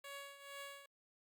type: tone with tremolo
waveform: 10% pulse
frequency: 560 Hz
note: C#5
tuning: 18 cents sharp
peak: -38 dBFS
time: 0.04-0.86 s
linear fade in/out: 5 ms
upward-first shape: triangle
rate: 2.2 Hz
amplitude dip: 75%
effects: Opus 48 kbps